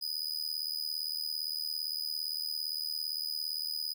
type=tone with amplitude modulation; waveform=45% pulse; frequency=4978 Hz; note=D#8; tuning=in tune; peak=-29 dBFS; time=0.01-3.94 s; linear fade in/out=20 ms; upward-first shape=sine; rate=77.6 Hz; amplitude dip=85%; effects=none